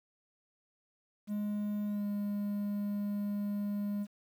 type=tone with pitch glide; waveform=triangle; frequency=207.7 to 204.5 Hz; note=G#3 to G#3; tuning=0 to -26 cents; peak=-30 dBFS; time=1.27-4.07 s; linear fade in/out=50 ms; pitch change=-26 cents; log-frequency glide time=1.85-2.05 s; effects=10-bit